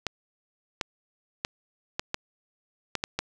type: clicks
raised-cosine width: 0.2 ms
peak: -10 dBFS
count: 8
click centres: 0.067 / 0.812 / 1.449 / 1.995 / 2.144 / 2.953 / 3.039 / 3.19 s
effects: none